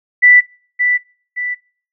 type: tone with echo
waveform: sine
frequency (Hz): 1975.5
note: B6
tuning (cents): 0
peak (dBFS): -4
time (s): 0.22-0.41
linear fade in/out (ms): 20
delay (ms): 570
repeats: 2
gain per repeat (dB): -7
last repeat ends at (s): 1.55
effects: noise-tail reverb RT60 0.5 s tail -24 dB re dry